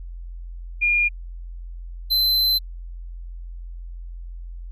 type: tone pair in turn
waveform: sine / square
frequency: 2418 / 4067 Hz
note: D7 / C8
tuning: +50 / -50 cents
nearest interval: major sixth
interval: 900 cents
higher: second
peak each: -16 / -17 dBFS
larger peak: first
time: 0.81-1.09 / 2.1-2.59 s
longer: second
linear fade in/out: 20 ms
effects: added 43 Hz sine -32 dBFS peak until 4.71 s